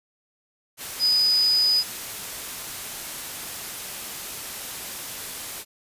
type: tone in noise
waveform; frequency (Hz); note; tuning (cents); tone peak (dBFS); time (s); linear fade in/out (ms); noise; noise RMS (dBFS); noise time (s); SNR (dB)
sine; 4978; D#8; 0; -17; 0.99-1.84; 50; white; -34; 0.77-5.65; +14
effects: resampled to 32000 Hz